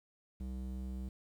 square tone with band-pass filter, 64.1 Hz, C2, 35 cents flat, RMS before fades -41 dBFS, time 0.4-1.09 s, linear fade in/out 5 ms, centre 130 Hz, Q 1.8, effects 11-bit

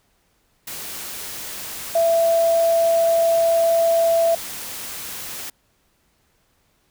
sine tone in noise, 667 Hz, E5, 20 cents sharp, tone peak -14 dBFS, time 1.95-4.35 s, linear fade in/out 5 ms, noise white, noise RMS -32 dBFS, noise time 0.67-5.5 s, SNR +15 dB, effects pink hiss -64 dBFS RMS until 6.9 s

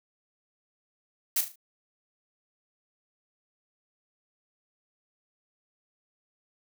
blue noise with echo, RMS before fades -25 dBFS, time 1.36-1.41 s, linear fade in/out 5 ms, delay 37 ms, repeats 4, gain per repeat -8 dB, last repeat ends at 1.558 s, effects none

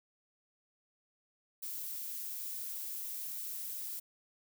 violet noise, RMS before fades -41 dBFS, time 1.62-4 s, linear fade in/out 10 ms, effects none

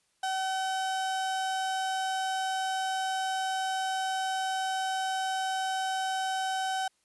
35% pulse tone, 761 Hz, F#5, 48 cents sharp, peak -27 dBFS, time 0.23-6.88 s, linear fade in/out 5 ms, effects white hiss -72 dBFS RMS until 7.04 s + resampled to 24000 Hz

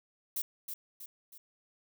violet noise with echo, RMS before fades -34 dBFS, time 0.36-0.42 s, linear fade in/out 5 ms, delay 320 ms, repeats 3, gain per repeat -6 dB, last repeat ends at 1.38 s, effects none

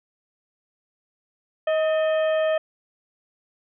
harmonic tone with a mistuned harmonic, 630 Hz, D#5, 21 cents sharp, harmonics 1 / 2 / 3 / 4 / 5, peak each -19 / -34 / -33 / -39 / -39 dBFS, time 1.67-2.58 s, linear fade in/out 5 ms, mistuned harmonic 3, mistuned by -73 cents, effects none

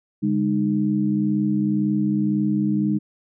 sine tone cluster, 140.7 / 202.6 / 306.8 Hz, C#3 / G#3 / D#4, +26 / -43 / -24 cents, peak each -27 / -20 / -23 dBFS, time 0.22-2.99 s, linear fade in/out 20 ms, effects none

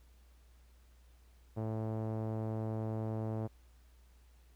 sawtooth tone with low-pass filter, 110 Hz, A2, in tune, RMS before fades -37 dBFS, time 1.56-3.48 s, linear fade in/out 20 ms, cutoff 690 Hz, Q 1.3, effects added 60 Hz sine -59 dBFS peak until 4.55 s + pink hiss -71 dBFS RMS until 4.55 s

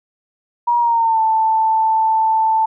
sine tone with pitch glide, 953 to 884.1 Hz, A#5 to A5, +38 to +8 cents, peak -12 dBFS, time 0.67-2.66 s, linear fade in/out 10 ms, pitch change -130 cents, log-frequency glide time 0.79-1.21 s, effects none

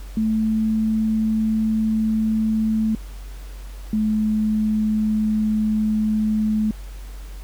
sine tone pair in turn, 219.3 / 215.4 Hz, A3 / A3, -6 / -37 cents, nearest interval unison, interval 31 cents, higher first, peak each -17 / -17 dBFS, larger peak neither, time 0.17-2.95 / 3.93-6.71 s, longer neither, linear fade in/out 2 ms, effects added 47 Hz sine -32 dBFS peak until 7.43 s + pink hiss -47 dBFS RMS until 7.43 s

